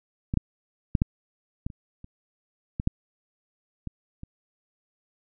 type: clicks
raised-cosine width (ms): 5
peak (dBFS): -14 / -8 / -8 / -8 / -17 / -29 / -30 / -16 / -9 / -20 / -26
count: 11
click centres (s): 0.339 / 0.373 / 0.952 / 1.019 / 1.665 / 1.702 / 2.044 / 2.799 / 2.874 / 3.873 / 4.234
effects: none